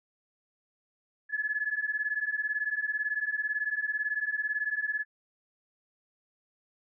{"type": "beating tone pair", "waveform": "sine", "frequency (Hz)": [1700, 1718], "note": ["G#6", "A6"], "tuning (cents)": [40, -42], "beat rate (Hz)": 18, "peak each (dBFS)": [-32, -31], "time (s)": [1.29, 5.05], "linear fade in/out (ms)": 50, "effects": []}